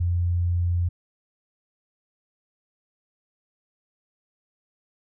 sine tone, 87.31 Hz, F2, in tune, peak -20 dBFS, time 0-0.89 s, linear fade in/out 10 ms, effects none

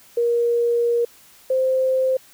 sine tone pair in turn, 472.7 / 521.3 Hz, A#4 / C5, +24 / -6 cents, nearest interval major second, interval 170 cents, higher second, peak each -16 dBFS, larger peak neither, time 0.17-1.05 / 1.5-2.17 s, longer first, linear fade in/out 5 ms, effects white hiss -50 dBFS RMS until 2.33 s

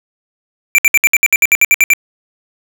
square tone bursts, 2349 Hz, D7, in tune, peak -6 dBFS, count 13, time 0.75-1.935 s, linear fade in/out 0 ms, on 33 ms, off 63 ms, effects none

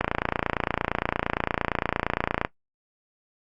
click train, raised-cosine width 0.5 ms, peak -7 dBFS, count 71, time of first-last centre 0.01-2.449 s, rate 28.7 Hz, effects noise-tail reverb RT60 0.1 s tail -19 dB re dry + Opus 48 kbps

